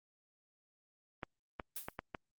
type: clicks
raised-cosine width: 0.5 ms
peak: -24 dBFS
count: 5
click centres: 1.232 / 1.598 / 1.885 / 1.991 / 2.148 s
type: noise with exponential decay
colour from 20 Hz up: blue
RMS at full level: -38 dBFS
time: 1.76-1.97 s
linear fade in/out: 5 ms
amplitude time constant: 44 ms
effects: Opus 32 kbps